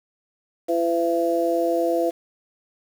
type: harmonic tone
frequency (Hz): 168.7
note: E3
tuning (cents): +40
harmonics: 2 / 3 / 4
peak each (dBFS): -23 / -23 / -23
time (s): 0.68-2.11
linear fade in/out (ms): 20
effects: 7-bit